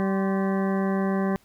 harmonic tone with a mistuned harmonic, 193.4 Hz, G3, 23 cents flat, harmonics 1 / 2 / 3 / 4 / 5 / 6 / 8 / 9 / 10, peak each -23 / -29 / -33 / -35 / -37 / -39 / -41 / -42 / -43 dBFS, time 0-1.36 s, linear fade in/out 0 ms, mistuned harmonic 5, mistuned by +120 cents, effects pink hiss -60 dBFS RMS until 1.44 s

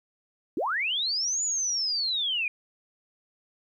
sine linear two-way sweep, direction up then down, 250 to 7010 to 2377 Hz, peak -25 dBFS, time 0.57-2.48 s, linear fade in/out 2 ms, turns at 1.43 s, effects 11-bit

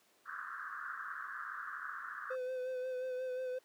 white band-pass noise, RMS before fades -44 dBFS, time 0.25-2.37 s, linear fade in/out 50 ms, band 1100 to 1700 Hz, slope 96 dB/octave
triangle tone with vibrato, 510 Hz, C5, 44 cents flat, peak -34 dBFS, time 2.3-3.59 s, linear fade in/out 10 ms, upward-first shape sine, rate 5.6 Hz, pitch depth 27 cents each way
effects pink hiss -69 dBFS RMS until 3.64 s + high-pass 300 Hz 12 dB/octave

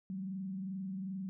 sine tone with frequency modulation, 190.5 Hz, G3, 49 cents flat, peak -37 dBFS, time 0.1-1.29 s, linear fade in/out 0 ms, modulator 22.6 Hz, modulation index 0.42, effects none

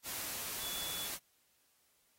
sine tone in noise, 3430 Hz, A7, 45 cents flat, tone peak -43 dBFS, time 0.59-1.1 s, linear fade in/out 50 ms, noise white, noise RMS -41 dBFS, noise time 0.03-1.19 s, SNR -5 dB, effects white hiss -73 dBFS RMS until 2.18 s + AAC 48 kbps

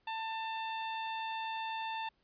harmonic tone, 892 Hz, A5, 23 cents sharp, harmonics 1 / 2 / 3 / 4 / 5, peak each -37 / -46 / -45 / -47 / -58 dBFS, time 0.07-2.09 s, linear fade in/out 5 ms, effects pink hiss -75 dBFS RMS until 2.23 s + resampled to 11025 Hz

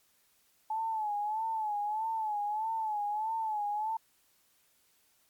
sine tone with vibrato, 860 Hz, A5, 40 cents flat, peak -30 dBFS, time 0.7-3.97 s, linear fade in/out 5 ms, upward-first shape sine, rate 1.6 Hz, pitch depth 78 cents each way, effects white hiss -69 dBFS RMS until 5.29 s + MP3 96 kbps

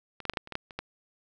clicks, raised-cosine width 0.3 ms, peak -25 / -19 / -8 / -28 / -12 / -29 / -21 / -14 / -28 / -17 dBFS, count 10, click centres 0.203 / 0.253 / 0.297 / 0.336 / 0.372 / 0.474 / 0.523 / 0.554 / 0.708 / 0.79 s, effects none

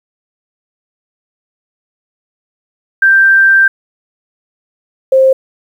sine tone pair in turn, 1573 / 528.4 Hz, G6 / C5, +6 / +17 cents, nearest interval octave + perfect fifth, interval 1889 cents, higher first, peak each -4 dBFS, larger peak neither, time 3.02-3.68 / 5.12-5.33 s, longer first, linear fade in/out 5 ms, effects 7-bit

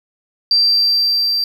triangle tone with level ramp, 4699 Hz, D8, in tune, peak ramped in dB -6 to -13 dBFS, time 0.51-1.44 s, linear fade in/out 2 ms, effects tanh soft clip ceiling -8 dBFS + 8-bit

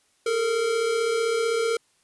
square tone pair together, 423.8 / 459.5 Hz, G#4 / A#4, +35 / -25 cents, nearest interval minor second, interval 140 cents, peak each -31 / -23 dBFS, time 0.26-1.77 s, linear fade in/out 5 ms, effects white hiss -65 dBFS RMS until 2.03 s + resampled to 24000 Hz

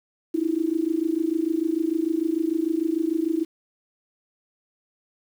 sine tone with amplitude modulation, 324.5 Hz, E4, 27 cents flat, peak -17 dBFS, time 0.34-3.45 s, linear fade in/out 10 ms, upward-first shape sine, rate 26.7 Hz, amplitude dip 90%, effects 8-bit

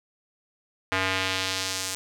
square tone with band-pass filter sweep, 94.5 Hz, F#2, 37 cents sharp, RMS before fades -28 dBFS, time 0.92-1.95 s, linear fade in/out 0 ms, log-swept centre 1900 to 7700 Hz, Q 1.1, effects none

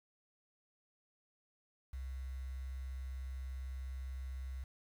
sine tone with quantisation, 65.41 Hz, C2, in tune, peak -40 dBFS, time 1.93-4.64 s, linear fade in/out 5 ms, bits 10, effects none

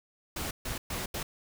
pink noise bursts at uneven times, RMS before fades -35 dBFS, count 4, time 0.36-0.51 / 0.65-0.78 / 0.9-1.06 / 1.14-1.23 s, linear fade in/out 5 ms, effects none

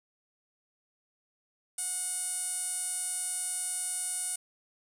sawtooth tone with band-pass filter, 730 Hz, F#5, 24 cents flat, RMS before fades -34 dBFS, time 1.78-4.36 s, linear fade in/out 5 ms, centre 9200 Hz, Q 9.6, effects 10-bit

